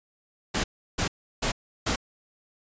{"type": "noise bursts", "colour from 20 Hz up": "pink", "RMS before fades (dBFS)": -26, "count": 4, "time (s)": [0.54, 1.96], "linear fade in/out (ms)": 10, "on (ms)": 100, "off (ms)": 340, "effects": ["resampled to 16000 Hz"]}